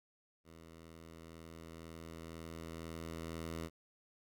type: tone with level ramp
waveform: 10% pulse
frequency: 82 Hz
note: E2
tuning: 9 cents flat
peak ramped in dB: -47 to -32 dBFS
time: 0.44-3.7 s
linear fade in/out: 50 ms
effects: none